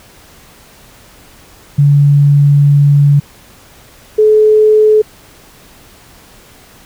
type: tone pair in turn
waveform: sine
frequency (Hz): 143.3 / 429.4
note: D3 / A4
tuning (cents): -42 / -42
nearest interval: octave + perfect fifth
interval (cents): 1900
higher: second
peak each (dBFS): -4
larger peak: neither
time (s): 1.78-3.2 / 4.18-5.02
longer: first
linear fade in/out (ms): 10
effects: pink hiss -41 dBFS RMS until 6.85 s